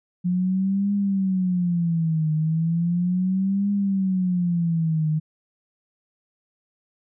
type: tone with vibrato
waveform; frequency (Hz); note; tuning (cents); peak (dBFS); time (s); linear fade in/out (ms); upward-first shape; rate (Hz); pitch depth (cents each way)
sine; 176.9; F3; +23; -19; 0.24-5.2; 20; triangle; 0.36; 240
effects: none